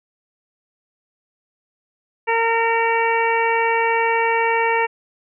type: harmonic tone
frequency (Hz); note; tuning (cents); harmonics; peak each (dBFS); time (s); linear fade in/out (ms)
457.9; A#4; -31; 1 / 2 / 3 / 4 / 5 / 6; -21 / -19 / -30 / -24 / -24 / -29; 2.27-4.87; 20
effects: none